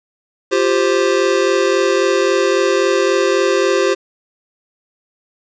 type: chord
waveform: square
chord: F suspended second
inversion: none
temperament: just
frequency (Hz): 349.2 / 392.9 / 523.8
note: F4 / G4 / C5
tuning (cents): 0 / +4 / +2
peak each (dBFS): -19 / -16 / -18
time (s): 0.51-3.95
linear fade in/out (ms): 20
effects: resampled to 16000 Hz + 7-bit